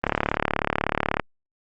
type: click train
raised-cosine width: 0.5 ms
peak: -5 dBFS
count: 43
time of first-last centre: 0.04-1.197 s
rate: 36.3 Hz
effects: Opus 32 kbps